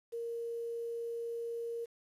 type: tone with quantisation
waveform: sine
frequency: 466 Hz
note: A#4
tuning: 1 cent flat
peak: -36 dBFS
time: 0.12-1.86 s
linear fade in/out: 20 ms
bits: 10
effects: resampled to 32000 Hz